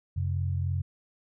sine tone pair together, 90.7 / 133.86 Hz, F#2 / C3, -34 / +40 cents, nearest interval perfect fifth, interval 674 cents, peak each -27 / -32 dBFS, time 0.16-0.82 s, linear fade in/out 10 ms, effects none

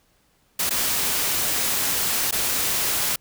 white noise with dropouts, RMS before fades -23 dBFS, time 0.59-3.16 s, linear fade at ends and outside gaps 5 ms, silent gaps 0.695-0.706 / 2.311-2.324 s, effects pink hiss -63 dBFS RMS until 3.2 s

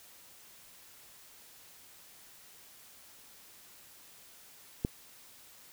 click, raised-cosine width 3 ms, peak -16 dBFS, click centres 4.849 s, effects white hiss -56 dBFS RMS until 5.72 s

